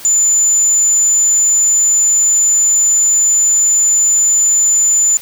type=tone; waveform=sine; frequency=7040 Hz; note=A8; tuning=in tune; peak=-8 dBFS; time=0.05-5.17 s; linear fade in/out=0 ms; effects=white hiss -33 dBFS RMS until 5.21 s